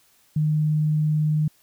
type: tone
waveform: sine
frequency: 153 Hz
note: D#3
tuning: 29 cents flat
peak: -18 dBFS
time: 0.36-1.48 s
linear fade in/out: 5 ms
effects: white hiss -60 dBFS RMS until 1.62 s